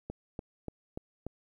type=click train; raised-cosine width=2 ms; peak=-24 dBFS; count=5; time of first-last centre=0.1-1.266 s; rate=3.43 Hz; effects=11-bit